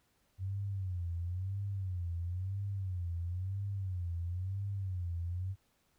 sine tone with vibrato, 92.3 Hz, F#2, 4 cents flat, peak -34 dBFS, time 0.38-5.56 s, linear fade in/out 50 ms, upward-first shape sine, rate 0.99 Hz, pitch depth 140 cents each way, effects pink hiss -74 dBFS RMS until 5.98 s

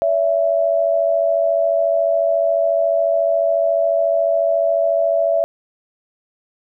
sine tone pair together, 570 / 664.1 Hz, C#5 / E5, +48 / +13 cents, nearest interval minor third, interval 265 cents, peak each -19 / -15 dBFS, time 0.02-5.44 s, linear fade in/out 0 ms, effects none

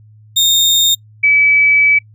35% pulse / sine tone pair in turn, 3666 / 2293 Hz, A#7 / D7, -30 / -42 cents, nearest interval minor sixth, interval 812 cents, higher first, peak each -7 dBFS, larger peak neither, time 0.36-0.95 / 1.23-1.99 s, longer second, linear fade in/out 10 ms, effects noise-tail reverb RT60 0.1 s tail -25 dB re dry + added 107 Hz sine -40 dBFS peak until 2.14 s

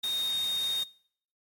sine tone in noise, 3700 Hz, A#7, 14 cents flat, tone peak -28 dBFS, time 0.03-0.84 s, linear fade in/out 10 ms, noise white, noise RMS -41 dBFS, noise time 0.03-0.84 s, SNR +10 dB, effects noise-tail reverb RT60 0.6 s tail -22 dB re dry + MP3 64 kbps

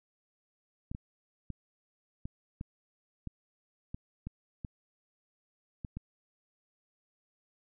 clicks, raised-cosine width 5 ms, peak -26 dBFS, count 11, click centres 0.915 / 0.949 / 1.503 / 2.255 / 2.611 / 3.273 / 3.945 / 4.27 / 4.648 / 5.848 / 5.97 s, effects none

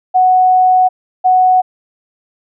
sine tone pair in turn, 740 / 740 Hz, F#5 / F#5, 0 / 0 cents, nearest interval unison, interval 0 cents, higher neither, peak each -6 dBFS, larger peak neither, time 0.14-0.89 / 1.24-1.62 s, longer first, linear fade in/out 20 ms, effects none

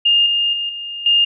sine tone with level steps, 2823 Hz, F7, 18 cents sharp, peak -10 / -14 / -19 / -25 / -10 dBFS, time 0.05-1.25 s, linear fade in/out 10 ms, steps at 0.26 / 0.53 / 0.69 / 1.06 s, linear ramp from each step 2 ms, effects none

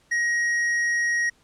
sine tone with tanh clipping, 1888 Hz, A#6, 22 cents sharp, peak -22 dBFS, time 0.11-1.3 s, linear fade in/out 10 ms, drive 8 dB, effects pink hiss -61 dBFS RMS until 1.43 s + low-pass 9000 Hz 12 dB/octave

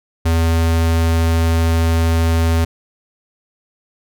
square tone, 82.41 Hz, E2, in tune, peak -13 dBFS, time 0.25-2.65 s, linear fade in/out 10 ms, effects none

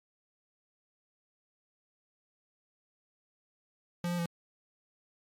square tone with pitch steps, 174.1 / 175.1 / 170.5 Hz, F3 / F3 / F3, -5 / +5 / -41 cents, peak -31 dBFS, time 4.04-4.259 s, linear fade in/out 2 ms, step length 73 ms, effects MP3 64 kbps

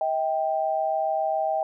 sine tone pair together, 637.9 / 785 Hz, D#5 / G5, +43 / +2 cents, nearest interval major third, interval 359 cents, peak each -25 dBFS, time 0.01-1.63 s, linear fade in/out 2 ms, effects none

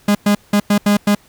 45% pulse tone bursts at uneven times, 205.2 Hz, G#3, 21 cents flat, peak -10 dBFS, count 6, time 0.08-0.15 / 0.26-0.35 / 0.53-0.6 / 0.7-0.78 / 0.86-0.97 / 1.07-1.15 s, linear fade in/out 5 ms, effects pink hiss -50 dBFS RMS until 1.28 s

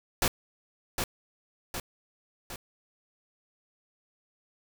pink noise with echo, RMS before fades -25 dBFS, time 0.22-0.28 s, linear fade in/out 2 ms, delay 760 ms, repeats 3, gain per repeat -5 dB, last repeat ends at 2.56 s, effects none

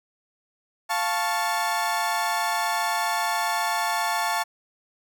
30% pulse chord, F augmented, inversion none, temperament equal, 698.5 / 880 / 1108.7 Hz, F5 / A5 / C#6, 0 / 0 / 0 cents, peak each -26 / -23 / -27 dBFS, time 0.89-4.44 s, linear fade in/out 20 ms, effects none

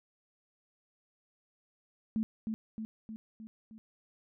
sine tone with echo, 220 Hz, A3, in tune, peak -28 dBFS, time 2.16-2.23 s, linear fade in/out 0 ms, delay 310 ms, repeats 5, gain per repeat -4 dB, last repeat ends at 3.78 s, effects none

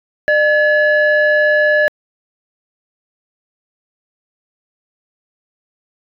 sine tone pair together, 602.8 / 1707 Hz, D5 / G#6, +45 / +47 cents, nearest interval octave + tritone, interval 1802 cents, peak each -11 dBFS, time 0.28-1.88 s, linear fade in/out 0 ms, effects tanh soft clip ceiling -5 dBFS

